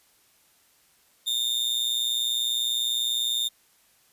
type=tone with amplitude modulation; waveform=40% pulse; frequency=3630 Hz; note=A#7; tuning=47 cents flat; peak=-19 dBFS; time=1.26-3.49 s; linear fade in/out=20 ms; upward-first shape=sine; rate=120 Hz; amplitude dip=85%; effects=white hiss -62 dBFS RMS until 4.12 s + resampled to 32000 Hz